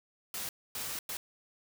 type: noise bursts at uneven times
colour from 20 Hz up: white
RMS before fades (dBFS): -38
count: 3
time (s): 0.34-0.49 / 0.75-0.99 / 1.09-1.17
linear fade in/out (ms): 2
effects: none